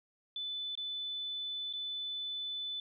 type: tone with dropouts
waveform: sine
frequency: 3500 Hz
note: A7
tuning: 10 cents flat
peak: -36 dBFS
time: 0.36-2.8 s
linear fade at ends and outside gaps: 2 ms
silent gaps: 0.753-0.775 / 1.728-1.735 s
effects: none